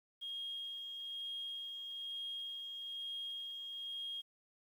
sine tone with tremolo, 3254 Hz, G#7, 36 cents flat, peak -39 dBFS, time 0.21-4.22 s, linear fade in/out 20 ms, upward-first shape sine, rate 1.1 Hz, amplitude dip 35%, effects tanh soft clip ceiling -35 dBFS + 11-bit

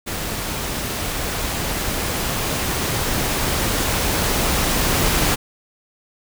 pink noise with level ramp, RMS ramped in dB -26 to -18 dBFS, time 0.06-5.36 s, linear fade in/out 20 ms, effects none

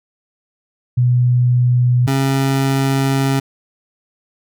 sine / 25% pulse tone pair in turn, 123.47 / 135.71 Hz, B2 / C#3, 0 / -36 cents, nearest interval major second, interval 164 cents, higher second, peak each -10 dBFS, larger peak neither, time 0.97-2.07 / 2.07-3.4 s, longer second, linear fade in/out 10 ms, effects none

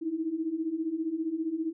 sine beating tone pair, 311.1 / 326.1 Hz, D#4 / E4, 0 / -19 cents, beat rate 15 Hz, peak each -34 / -30 dBFS, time 0.01-1.73 s, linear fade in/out 20 ms, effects none

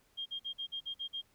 sine tone bursts, 3218 Hz, G7, 45 cents sharp, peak -36 dBFS, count 8, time 0.17-1.218 s, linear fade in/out 20 ms, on 89 ms, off 48 ms, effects pink hiss -70 dBFS RMS until 1.34 s

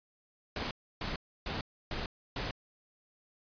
pink noise bursts, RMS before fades -36 dBFS, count 5, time 0.56-2.51 s, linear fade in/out 2 ms, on 150 ms, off 300 ms, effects resampled to 11025 Hz

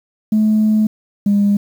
sine tone pair in turn, 215.5 / 202.9 Hz, A3 / G#3, -36 / -40 cents, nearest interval minor second, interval 104 cents, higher first, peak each -9 dBFS, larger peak neither, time 0.32-0.87 / 1.26-1.57 s, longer first, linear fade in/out 5 ms, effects tanh soft clip ceiling -7 dBFS + 7-bit

